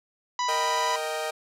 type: harmonic tone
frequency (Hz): 987.8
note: B5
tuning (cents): 0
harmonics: 1 / 2 / 3 / 4 / 5 / 6 / 7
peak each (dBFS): -25 / -35 / -39 / -37 / -39 / -40 / -42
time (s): 0.39-0.96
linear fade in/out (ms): 2
type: chord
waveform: sawtooth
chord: Eb major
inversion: second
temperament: equal with one note detuned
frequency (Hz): 464.3 / 622.3 / 784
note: Bb4 / Eb5 / G5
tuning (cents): -7 / 0 / 0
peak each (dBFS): -30 / -27 / -30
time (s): 0.48-1.31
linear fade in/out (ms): 10
effects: low-pass 12000 Hz 12 dB/octave